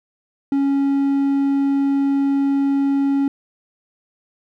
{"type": "tone", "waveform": "triangle", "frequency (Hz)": 277.2, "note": "C#4", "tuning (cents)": 0, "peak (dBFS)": -13, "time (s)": [0.52, 3.28], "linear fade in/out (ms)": 2, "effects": []}